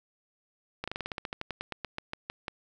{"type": "slowing click train", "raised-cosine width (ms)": 0.3, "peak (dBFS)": -18, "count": 19, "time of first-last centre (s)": [0.84, 2.482], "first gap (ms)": 36, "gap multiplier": 1.1, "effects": []}